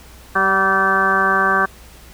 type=harmonic tone with a mistuned harmonic; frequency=193.2 Hz; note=G3; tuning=25 cents flat; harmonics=1 / 2 / 3 / 4 / 5 / 6 / 7 / 8 / 9; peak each=-27 / -24 / -28 / -23 / -27 / -17 / -29 / -17 / -27 dBFS; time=0.35-1.66 s; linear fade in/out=10 ms; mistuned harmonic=4; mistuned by=-26 cents; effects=added 60 Hz sine -44 dBFS peak until 2.13 s + pink hiss -44 dBFS RMS until 2.13 s